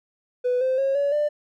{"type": "tone with pitch steps", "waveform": "triangle", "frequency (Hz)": [496.4, 519, 542.6, 567.3, 593.1], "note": ["B4", "C5", "C#5", "C#5", "D5"], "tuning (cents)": [9, -14, -37, 40, 17], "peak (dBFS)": -16, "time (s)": [0.44, 1.29], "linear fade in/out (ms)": 20, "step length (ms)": 170, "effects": ["tanh soft clip ceiling -16 dBFS"]}